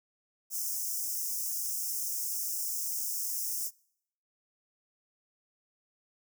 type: high-pass noise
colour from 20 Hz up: white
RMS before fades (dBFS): -34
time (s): 0.5-3.71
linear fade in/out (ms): 50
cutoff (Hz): 5200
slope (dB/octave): 96
effects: noise-tail reverb RT60 0.7 s tail -25 dB re dry